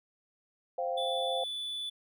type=chord; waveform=sine; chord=C suspended fourth; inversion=none; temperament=equal; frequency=523.3 / 698.5 / 784 Hz; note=C5 / F5 / G5; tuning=0 / 0 / 0 cents; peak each=-33 / -34 / -38 dBFS; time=0.78-1.44 s; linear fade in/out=5 ms
type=tone; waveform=triangle; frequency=3472 Hz; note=A7; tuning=24 cents flat; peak=-33 dBFS; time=0.97-1.9 s; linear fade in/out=10 ms
effects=none